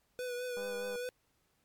square tone with vibrato, 493.9 Hz, B4, in tune, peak -37 dBFS, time 0.19-1.09 s, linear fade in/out 0 ms, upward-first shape triangle, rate 4.8 Hz, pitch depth 35 cents each way
click train, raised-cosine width 1 ms, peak -36 dBFS, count 79, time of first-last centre 0.57-0.958 s, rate 201 Hz
effects pink hiss -75 dBFS RMS until 1.64 s + MP3 96 kbps

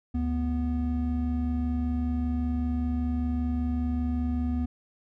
triangle tone pair together, 73.42 / 245.4 Hz, D2 / B3, 0 / -11 cents, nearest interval octave + major sixth, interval 2089 cents, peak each -26 dBFS, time 0.14-4.66 s, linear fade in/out 10 ms, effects none

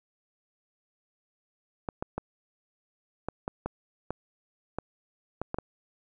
clicks, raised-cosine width 1 ms, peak -17 dBFS, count 11, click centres 1.888 / 2.025 / 2.18 / 3.286 / 3.479 / 3.66 / 4.106 / 4.786 / 5.416 / 5.544 / 5.586 s, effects none

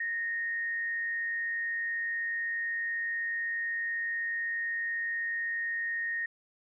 sine tone with frequency modulation, 1852 Hz, A#6, 12 cents flat, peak -30 dBFS, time 0-6.26 s, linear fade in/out 5 ms, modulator 139 Hz, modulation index 0.23, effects none

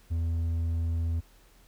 sine tone with hard clipping, 83 Hz, E2, 12 cents sharp, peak -27 dBFS, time 0.1-1.21 s, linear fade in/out 20 ms, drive 3 dB, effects added 41 Hz sine -58 dBFS peak until 1.67 s + pink hiss -61 dBFS RMS until 1.67 s

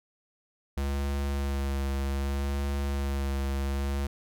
square tone with vibrato, 69.3 Hz, C#2, in tune, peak -28 dBFS, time 0.77-4.07 s, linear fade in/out 5 ms, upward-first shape sine, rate 0.65 Hz, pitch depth 21 cents each way, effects none

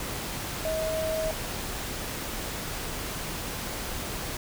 sine tone in noise, 636 Hz, D#5, 38 cents sharp, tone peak -27 dBFS, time 0.65-1.31 s, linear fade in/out 2 ms, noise pink, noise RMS -34 dBFS, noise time 0-4.37 s, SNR +4 dB, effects none

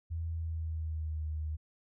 sine tone with pitch glide, 82.4 to 77.33 Hz, E2 to D#2, 0 to -10 cents, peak -33 dBFS, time 0.1-1.57 s, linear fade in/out 20 ms, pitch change -110 cents, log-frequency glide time 0.29-1.25 s, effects none

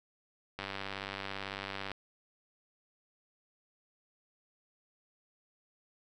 click train, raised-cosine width 0.3 ms, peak -22 dBFS, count 131, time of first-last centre 0.59-1.917 s, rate 98 Hz, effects none

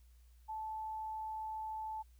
sine tone, 873 Hz, A5, 14 cents flat, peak -39 dBFS, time 0.48-2.03 s, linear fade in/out 20 ms, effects added 60 Hz sine -59 dBFS peak until 2.19 s + white hiss -75 dBFS RMS until 2.19 s

